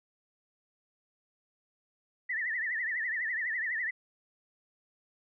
sine tone with vibrato, 1877 Hz, A#6, 11 cents sharp, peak -30 dBFS, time 2.29-3.91 s, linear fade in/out 10 ms, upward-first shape triangle, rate 12 Hz, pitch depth 160 cents each way, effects none

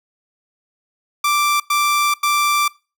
sawtooth tone bursts at uneven times, 1174.7 Hz, D6, in tune, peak -11 dBFS, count 3, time 1.24-1.6 / 1.7-2.14 / 2.23-2.68 s, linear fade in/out 5 ms, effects noise-tail reverb RT60 0.3 s tail -22 dB re dry

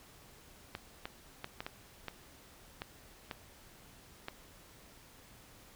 clicks, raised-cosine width 0.3 ms, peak -23 dBFS, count 9, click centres 0.751 / 1.055 / 1.444 / 1.605 / 1.665 / 2.083 / 2.819 / 3.312 / 4.284 s, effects pink hiss -58 dBFS RMS until 5.75 s

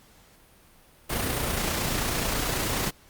pink noise with amplitude modulation, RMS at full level -26 dBFS, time 1.09-2.91 s, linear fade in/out 20 ms, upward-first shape sine, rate 29.3 Hz, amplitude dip 35%, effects pink hiss -56 dBFS RMS until 3.09 s + Opus 48 kbps

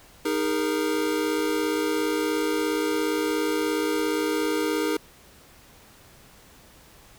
square chord, D# suspended fourth, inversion none, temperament equal with one note detuned, 311.1 / 409.1 / 466.2 Hz, D#4 / G#4 / A#4, 0 / -26 / 0 cents, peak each -27 / -29 / -29 dBFS, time 0.25-4.97 s, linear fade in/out 5 ms, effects pink hiss -52 dBFS RMS until 7.18 s

